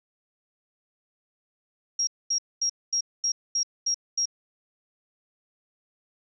sine tone bursts, 5610 Hz, F8, 7 cents sharp, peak -22 dBFS, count 8, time 1.99-4.256 s, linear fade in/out 5 ms, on 82 ms, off 230 ms, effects none

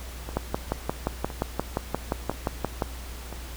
two click trains, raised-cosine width 1 ms, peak -22 / -10 dBFS, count 4 / 15, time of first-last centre 0.29-3.326 / 0.37-2.822 s, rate 0.988 / 5.71 Hz, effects added 60 Hz sine -37 dBFS peak until 3.56 s + pink hiss -43 dBFS RMS until 3.56 s

